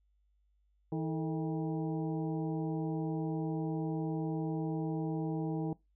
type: harmonic tone with a mistuned harmonic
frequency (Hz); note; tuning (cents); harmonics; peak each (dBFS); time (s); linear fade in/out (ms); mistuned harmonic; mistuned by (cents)
160; D#3; +49; 1 / 2 / 3 / 4 / 5 / 6; -35 / -36 / -41 / -50 / -46 / -54; 0.92-5.73; 2; 3; -120
effects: noise-tail reverb RT60 0.2 s tail -21 dB re dry + added 50 Hz sine -69 dBFS peak until 5.95 s